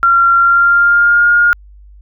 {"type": "tone with pitch glide", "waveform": "sine", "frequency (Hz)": [1375, 1421.8], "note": ["F6", "F6"], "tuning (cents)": [-27, 31], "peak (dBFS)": -6, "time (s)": [0.03, 1.53], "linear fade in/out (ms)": 0, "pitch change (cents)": 58, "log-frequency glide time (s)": [0.35, 1.28], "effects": ["added 50 Hz sine -36 dBFS peak until 2.01 s"]}